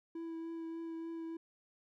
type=tone with vibrato; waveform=triangle; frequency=329.4 Hz; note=E4; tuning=1 cent flat; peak=-38 dBFS; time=0.15-1.37 s; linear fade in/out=5 ms; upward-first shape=triangle; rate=3.4 Hz; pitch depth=15 cents each way; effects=none